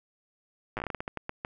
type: slowing click train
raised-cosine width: 0.5 ms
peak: -18 dBFS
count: 14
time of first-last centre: 0.77-1.449 s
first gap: 8 ms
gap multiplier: 1.28
effects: none